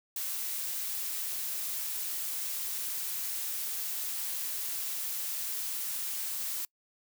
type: noise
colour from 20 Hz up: blue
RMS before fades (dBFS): -35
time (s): 0.16-6.65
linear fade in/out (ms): 2
effects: noise-tail reverb RT60 0.1 s tail -26 dB re dry

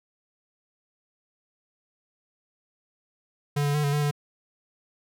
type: tone with pitch steps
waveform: square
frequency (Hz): 144.8 / 144 / 149.1 / 142.7 / 147.5 / 145.6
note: D3 / D3 / D3 / D3 / D3 / D3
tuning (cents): -24 / -34 / +27 / -49 / +8 / -15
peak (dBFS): -23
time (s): 3.56-4.112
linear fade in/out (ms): 10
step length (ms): 92
effects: none

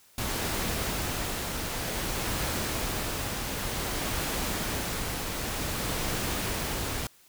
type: noise with tremolo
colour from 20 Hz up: pink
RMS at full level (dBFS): -30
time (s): 0.18-7.07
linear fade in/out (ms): 2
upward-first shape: triangle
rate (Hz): 0.54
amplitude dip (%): 30
effects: white hiss -59 dBFS RMS until 7.28 s

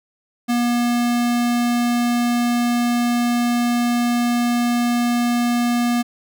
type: tone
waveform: square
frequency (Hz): 240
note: B3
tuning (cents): -49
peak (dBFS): -17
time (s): 0.48-6.03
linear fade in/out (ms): 20
effects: none

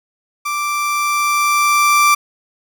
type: tone with level ramp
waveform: 30% pulse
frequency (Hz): 1174.7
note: D6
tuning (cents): 0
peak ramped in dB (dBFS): -16 to -6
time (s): 0.45-2.15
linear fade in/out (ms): 10
effects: none

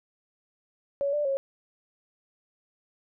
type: tone with pitch steps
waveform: sine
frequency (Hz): 562 / 590 / 546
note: C#5 / D5 / C#5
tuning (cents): +24 / +8 / -26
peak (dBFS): -24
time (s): 1.01-1.37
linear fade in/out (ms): 0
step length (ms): 120
effects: none

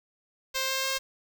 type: tone with pitch steps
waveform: 5% pulse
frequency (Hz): 527 / 530.4 / 533.7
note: C5 / C5 / C5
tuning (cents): +12 / +23 / +34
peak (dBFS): -16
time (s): 0.54-0.99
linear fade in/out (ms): 20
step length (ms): 150
effects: 7-bit

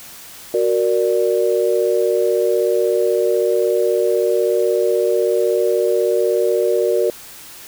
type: chord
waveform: sine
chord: Gb augmented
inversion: none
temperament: equal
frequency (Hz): 370 / 466.2 / 587.3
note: Gb4 / Bb4 / D5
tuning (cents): 0 / 0 / 0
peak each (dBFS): -18 / -17 / -20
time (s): 0.54-7.1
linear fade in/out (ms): 2
effects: white hiss -38 dBFS RMS until 7.67 s

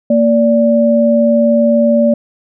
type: tone pair together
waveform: sine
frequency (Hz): 231 / 582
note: A#3 / D5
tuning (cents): -16 / -16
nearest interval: octave + major third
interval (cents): 1600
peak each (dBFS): -10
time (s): 0.1-2.14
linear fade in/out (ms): 5
effects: none

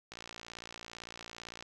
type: click train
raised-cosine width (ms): 0.2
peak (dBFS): -27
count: 88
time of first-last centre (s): 0.12-1.625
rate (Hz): 57.8
effects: none

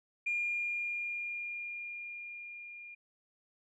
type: tone with level ramp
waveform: sine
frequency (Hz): 2412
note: D7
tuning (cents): +46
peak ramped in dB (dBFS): -29 to -46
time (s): 0.26-2.95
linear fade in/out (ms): 10
effects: tanh soft clip ceiling -25 dBFS

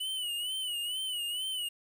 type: tone with vibrato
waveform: square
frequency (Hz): 2960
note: F#7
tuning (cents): 0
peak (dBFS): -33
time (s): 0-1.69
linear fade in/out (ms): 10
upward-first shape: sine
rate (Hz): 2.2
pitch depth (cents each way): 85
effects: 10-bit

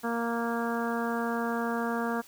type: harmonic tone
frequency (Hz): 233.1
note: A#3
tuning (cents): 0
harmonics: 1 / 2 / 3 / 4 / 5 / 6 / 7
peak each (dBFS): -31 / -34 / -36 / -37 / -38 / -39 / -39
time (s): 0.03-2.22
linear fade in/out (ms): 20
effects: white hiss -54 dBFS RMS until 2.27 s

